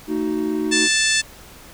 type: chord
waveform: triangle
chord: D# diminished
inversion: second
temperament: just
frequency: 224 / 311.1 / 373.4 Hz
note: A3 / D#4 / F#4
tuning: +31 / 0 / +16 cents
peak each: -25 / -20 / -23 dBFS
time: 0.07-0.89 s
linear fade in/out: 50 ms
type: harmonic tone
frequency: 880 Hz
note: A5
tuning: in tune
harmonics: 2 / 3 / 4 / 5 / 6 / 7 / 8 / 9 / 10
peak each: -21 / -23 / -24 / -25 / -26 / -26 / -27 / -28 / -28 dBFS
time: 0.71-1.22 s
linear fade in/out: 20 ms
effects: pink hiss -43 dBFS RMS until 1.73 s